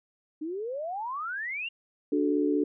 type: exponential sweep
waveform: sine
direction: up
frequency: 297.2 to 2862 Hz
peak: -31 dBFS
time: 0.41-1.69 s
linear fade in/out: 10 ms
type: chord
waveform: sine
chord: D major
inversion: none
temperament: equal with one note detuned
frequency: 293.7 / 370 / 434.4 Hz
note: D4 / F#4 / A4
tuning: 0 / 0 / -22 cents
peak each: -25 / -30 / -29 dBFS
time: 2.12-2.64 s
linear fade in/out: 5 ms
effects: none